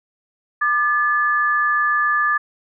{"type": "tone pair together", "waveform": "sine", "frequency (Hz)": [1195.5, 1723], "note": ["D6", "A6"], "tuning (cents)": [30, -37], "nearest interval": "tritone", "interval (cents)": 633, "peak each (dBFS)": [-18, -18], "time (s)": [0.61, 2.38], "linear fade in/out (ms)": 10, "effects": []}